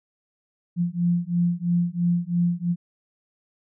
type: beating tone pair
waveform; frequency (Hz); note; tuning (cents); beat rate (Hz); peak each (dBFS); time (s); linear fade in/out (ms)
sine; 172.3 / 175.3; F3 / F3; -23 / +7; 3; -23; 0.76-2.76; 50
effects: none